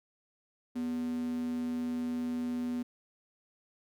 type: tone with high-pass filter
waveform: square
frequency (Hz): 81.6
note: E2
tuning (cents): -17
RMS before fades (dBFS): -34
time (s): 0.75-2.83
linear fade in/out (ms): 10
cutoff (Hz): 250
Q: 8.2
effects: none